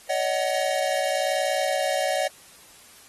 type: tone cluster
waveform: square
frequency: 566 / 627 / 745 Hz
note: C#5 / D#5 / F#5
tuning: +36 / +13 / +12 cents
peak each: -27 / -28 / -28 dBFS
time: 0.09-2.28 s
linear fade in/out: 10 ms
effects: white hiss -50 dBFS RMS until 3.08 s + AAC 32 kbps

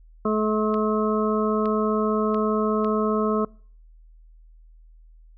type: harmonic tone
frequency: 215 Hz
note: A3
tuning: 40 cents flat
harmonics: 1 / 2 / 3 / 5 / 6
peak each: -23 / -24 / -30 / -29 / -30 dBFS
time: 0.25-3.45 s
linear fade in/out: 5 ms
type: clicks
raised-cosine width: 0.3 ms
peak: -23 dBFS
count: 4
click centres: 0.742 / 1.657 / 2.345 / 2.846 s
effects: noise-tail reverb RT60 0.5 s tail -26 dB re dry + added 40 Hz sine -47 dBFS peak until 5.37 s

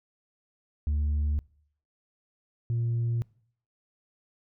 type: tone pair in turn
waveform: sine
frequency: 74 / 117.14 Hz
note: D2 / A#2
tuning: +14 / +9 cents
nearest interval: minor sixth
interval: 795 cents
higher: second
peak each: -21 / -23 dBFS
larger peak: first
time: 0.87-1.39 / 2.7-3.22 s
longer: neither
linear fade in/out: 0 ms
effects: noise-tail reverb RT60 0.6 s tail -25 dB re dry + tanh soft clip ceiling -23 dBFS

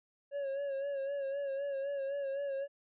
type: tone with vibrato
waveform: triangle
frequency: 554.4 Hz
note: C#5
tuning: in tune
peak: -32 dBFS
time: 0.31-2.68 s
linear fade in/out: 50 ms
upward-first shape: sine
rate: 3.9 Hz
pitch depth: 47 cents each way
effects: resampled to 8000 Hz

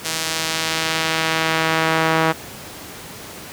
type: tone with band-pass filter sweep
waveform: sawtooth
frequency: 160.9 Hz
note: E3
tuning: 42 cents flat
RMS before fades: -20 dBFS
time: 0.04-2.33 s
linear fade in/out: 20 ms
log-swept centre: 6800 to 1200 Hz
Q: 0.71
effects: pink hiss -35 dBFS RMS until 3.52 s + high-pass 100 Hz 12 dB/octave

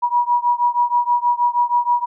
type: beating tone pair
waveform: sine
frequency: 962 / 968.3 Hz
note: B5 / B5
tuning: -46 / -34 cents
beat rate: 6.3 Hz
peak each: -17 / -18 dBFS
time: 0.02-2.06 s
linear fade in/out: 20 ms
effects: none

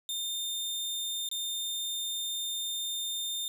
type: tone with dropouts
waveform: sawtooth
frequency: 3622 Hz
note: A7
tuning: 49 cents sharp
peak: -29 dBFS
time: 0.09-3.48 s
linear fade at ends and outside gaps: 1 ms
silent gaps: 1.289-1.314 s
effects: 11-bit

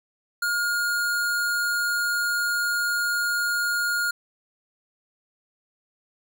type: tone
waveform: square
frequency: 1424 Hz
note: F6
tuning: 33 cents sharp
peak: -23 dBFS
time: 0.42-4.11 s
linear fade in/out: 5 ms
effects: none

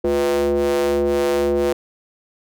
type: ring-modulated tone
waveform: square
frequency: 71 Hz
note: C#2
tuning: 42 cents sharp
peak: -14 dBFS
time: 0.04-1.73 s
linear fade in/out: 5 ms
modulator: 425 Hz
effects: none

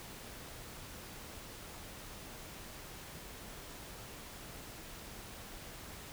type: silence
effects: pink hiss -49 dBFS RMS until 6.12 s

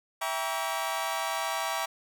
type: chord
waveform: sawtooth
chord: E diminished seventh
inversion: none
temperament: just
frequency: 659.3 / 791.1 / 949.3 / 1139.2 Hz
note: E5 / G5 / Bb5 / Db6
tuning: 0 / +16 / +31 / +47 cents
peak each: -31 dBFS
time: 0.21-1.86 s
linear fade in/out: 10 ms
effects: none

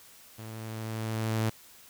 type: tone with level ramp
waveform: sawtooth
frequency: 110.9 Hz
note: A2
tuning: 14 cents sharp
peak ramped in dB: -37 to -21 dBFS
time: 0.38-1.5 s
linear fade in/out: 10 ms
effects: white hiss -54 dBFS RMS until 1.89 s

